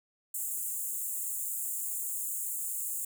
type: high-pass noise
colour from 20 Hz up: pink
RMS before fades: -35 dBFS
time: 0.34-3.05 s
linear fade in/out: 5 ms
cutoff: 7000 Hz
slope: 96 dB/octave
effects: none